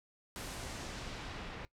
pink noise with low-pass filter sweep, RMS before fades -44 dBFS, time 0.36-1.65 s, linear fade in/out 0 ms, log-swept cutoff 12000 to 2700 Hz, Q 0.89, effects noise-tail reverb RT60 0.1 s tail -18 dB re dry

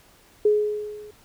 sine tone with level ramp, 420.4 Hz, G#4, 21 cents sharp, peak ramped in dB -13 to -40 dBFS, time 0.45-1.11 s, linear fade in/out 5 ms, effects pink hiss -55 dBFS RMS until 1.24 s

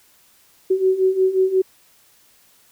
sine beating tone pair, 373.4 / 379 Hz, F#4 / F#4, +16 / +42 cents, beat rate 5.6 Hz, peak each -20 / -16 dBFS, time 0.7-1.62 s, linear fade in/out 10 ms, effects white hiss -55 dBFS RMS until 2.71 s

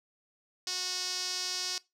sawtooth tone with band-pass filter, 365.9 Hz, F#4, 19 cents flat, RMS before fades -35 dBFS, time 0.67-1.78 s, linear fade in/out 2 ms, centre 5200 Hz, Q 3.4, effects noise-tail reverb RT60 0.2 s tail -20 dB re dry

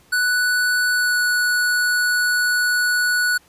square tone with pitch glide, 1483 to 1472.8 Hz, F#6 to F#6, +4 to -8 cents, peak -17 dBFS, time 0.12-3.38 s, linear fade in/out 10 ms, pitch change -12 cents, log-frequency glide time 0.92-1.19 s, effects pink hiss -54 dBFS RMS until 3.48 s + resampled to 32000 Hz

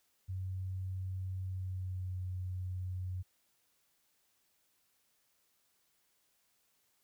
sine tone with pitch glide, 93.7 to 91.88 Hz, F#2 to F#2, +22 to -12 cents, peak -36 dBFS, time 0.28-3.23 s, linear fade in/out 20 ms, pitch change -34 cents, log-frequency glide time 1.44-2.19 s, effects white hiss -75 dBFS RMS until 7.03 s

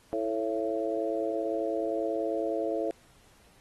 harmonic tone with a mistuned harmonic, 110 Hz, A2, in tune, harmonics 3 / 4 / 5 / 6, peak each -33 / -33 / -33 / -33 dBFS, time 0.13-2.91 s, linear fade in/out 0 ms, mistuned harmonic 6, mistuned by +32 cents, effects pink hiss -61 dBFS RMS until 3.6 s + AAC 32 kbps

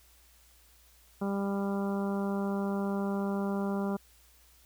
harmonic tone, 198.4 Hz, G3, 21 cents sharp, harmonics 1 / 2 / 3 / 4 / 5 / 6 / 7, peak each -30 / -36 / -40 / -42 / -44 / -46 / -47 dBFS, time 1.21-3.97 s, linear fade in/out 10 ms, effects added 59 Hz sine -62 dBFS peak until 4.65 s + white hiss -62 dBFS RMS until 4.65 s

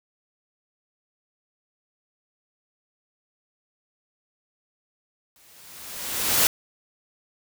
white noise with exponential growth, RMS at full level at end -17 dBFS, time 5.36-6.47 s, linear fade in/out 1 ms, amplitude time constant 240 ms, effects none

